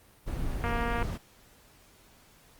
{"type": "noise", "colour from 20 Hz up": "brown", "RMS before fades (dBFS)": -32, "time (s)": [0.26, 1.18], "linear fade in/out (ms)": 20}
{"type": "click train", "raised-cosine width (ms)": 0.5, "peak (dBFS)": -18, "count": 92, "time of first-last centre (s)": [0.64, 1.027], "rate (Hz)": 235}
{"effects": ["pink hiss -59 dBFS RMS until 2.59 s", "Opus 32 kbps"]}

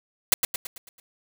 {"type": "noise with echo", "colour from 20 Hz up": "white", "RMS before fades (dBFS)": -17, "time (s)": [0.32, 0.34], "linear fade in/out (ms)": 2, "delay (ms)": 110, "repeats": 6, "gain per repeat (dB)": -6, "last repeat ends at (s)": 1, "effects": []}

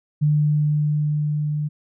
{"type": "tone with level ramp", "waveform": "sine", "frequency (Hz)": 149.6, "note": "D3", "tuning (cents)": 32, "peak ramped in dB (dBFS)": [-14, -21], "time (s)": [0.21, 1.69], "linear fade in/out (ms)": 20, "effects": []}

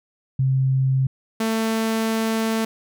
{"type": "tone pair in turn", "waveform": ["sine", "sawtooth"], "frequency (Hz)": [132.6, 223], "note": ["C3", "A3"], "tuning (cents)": [23, 23], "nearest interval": "major sixth", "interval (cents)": 900, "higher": "second", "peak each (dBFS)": -16, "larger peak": "neither", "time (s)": [[0.39, 1.07], [1.4, 2.65]], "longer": "second", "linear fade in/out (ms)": 5, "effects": []}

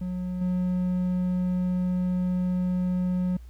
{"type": "tone with level steps", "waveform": "triangle", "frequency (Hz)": 181.5, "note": "F#3", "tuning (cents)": -33, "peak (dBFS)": [-26, -21], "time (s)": [0.01, 3.37], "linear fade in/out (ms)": 5, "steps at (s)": 0.41, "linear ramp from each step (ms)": 5, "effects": ["added 60 Hz sine -41 dBFS peak until 3.49 s", "pink hiss -63 dBFS RMS until 3.49 s"]}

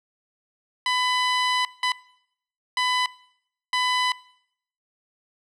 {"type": "tone bursts at uneven times", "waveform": "15% pulse", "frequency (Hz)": 1000, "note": "B5", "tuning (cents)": 21, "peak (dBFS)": -14, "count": 4, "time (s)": [[0.86, 1.65], [1.83, 1.92], [2.77, 3.06], [3.73, 4.12]], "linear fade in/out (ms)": 2, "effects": ["noise-tail reverb RT60 0.7 s tail -21 dB re dry", "low-pass 7000 Hz 12 dB/octave"]}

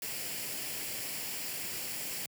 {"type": "noise with comb filter", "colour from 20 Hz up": "white", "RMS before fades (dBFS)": -38, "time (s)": [0.02, 2.26], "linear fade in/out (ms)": 2, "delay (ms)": 0.4, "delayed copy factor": 0.5, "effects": ["high-pass 100 Hz 12 dB/octave"]}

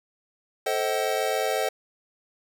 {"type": "chord", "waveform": "square", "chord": "A diminished seventh", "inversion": "none", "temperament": "just", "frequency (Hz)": [440, 528, 633.6, 760.3], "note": ["A4", "C5", "Eb5", "Gb5"], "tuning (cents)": [0, 16, 31, 47], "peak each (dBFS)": -30, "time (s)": [0.66, 1.69], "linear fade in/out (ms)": 5, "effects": []}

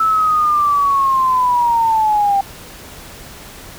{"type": "linear sweep", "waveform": "sine", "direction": "down", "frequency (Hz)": [1318.5, 784], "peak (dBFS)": -11, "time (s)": [0, 2.41], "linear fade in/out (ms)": 5, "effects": ["pink hiss -36 dBFS RMS until 3.78 s"]}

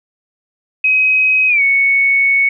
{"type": "tone with pitch glide", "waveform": "sine", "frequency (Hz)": [2532, 2217], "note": ["D#7", "C#7"], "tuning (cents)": [30, 0], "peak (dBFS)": -9, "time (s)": [0.84, 2.49], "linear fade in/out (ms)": 5, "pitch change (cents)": -230, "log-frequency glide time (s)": [1.48, 1.62], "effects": []}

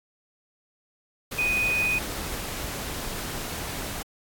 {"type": "tone in noise", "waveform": "sine", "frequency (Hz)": 2489, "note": "D#7", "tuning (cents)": 0, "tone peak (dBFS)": -22, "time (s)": [1.38, 1.99], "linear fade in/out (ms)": 10, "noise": "pink", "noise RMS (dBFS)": -33, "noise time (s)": [1.31, 4.03], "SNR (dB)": 8, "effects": ["AAC 64 kbps"]}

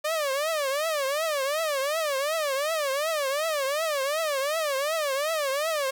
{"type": "tone with vibrato", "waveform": "sawtooth", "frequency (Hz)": 590, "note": "D5", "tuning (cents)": 8, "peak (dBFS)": -21, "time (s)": [0.04, 5.91], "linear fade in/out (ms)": 10, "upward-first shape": "triangle", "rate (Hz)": 2.7, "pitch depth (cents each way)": 210, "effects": ["9-bit"]}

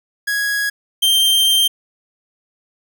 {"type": "tone pair in turn", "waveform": "45% pulse", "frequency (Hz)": [1661.2, 3154], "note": ["G#6", "G7"], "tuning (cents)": [0, 10], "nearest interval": "major seventh", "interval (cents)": 1110, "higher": "second", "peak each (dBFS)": [-17, -11], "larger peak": "second", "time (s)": [[0.27, 0.7], [1.02, 1.68]], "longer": "second", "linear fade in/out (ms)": 10, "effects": []}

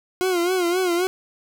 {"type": "tone with vibrato", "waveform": "40% pulse", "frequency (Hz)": 358, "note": "F4", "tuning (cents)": 43, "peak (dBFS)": -18, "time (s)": [0.21, 1.07], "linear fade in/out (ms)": 0, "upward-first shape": "sine", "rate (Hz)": 3.8, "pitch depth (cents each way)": 86, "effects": []}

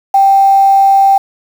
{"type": "tone with quantisation", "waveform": "sine", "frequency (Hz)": 784, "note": "G5", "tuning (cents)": 0, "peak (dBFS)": -4, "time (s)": [0.14, 1.18], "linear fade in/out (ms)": 5, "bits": 5, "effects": []}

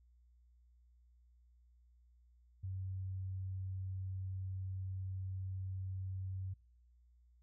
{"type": "tone", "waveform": "sine", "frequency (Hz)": 94.5, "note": "F#2", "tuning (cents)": 37, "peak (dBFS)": -39, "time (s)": [2.63, 6.54], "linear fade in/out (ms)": 10, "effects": ["noise-tail reverb RT60 0.5 s tail -25 dB re dry", "added 60 Hz sine -64 dBFS peak until 7.42 s"]}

